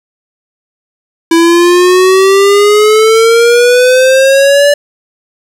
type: exponential sweep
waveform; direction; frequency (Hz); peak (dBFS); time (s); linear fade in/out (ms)
square; up; 329.6 to 582; -4; 1.31-4.74; 5
effects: low-pass 11000 Hz 12 dB/octave + 7-bit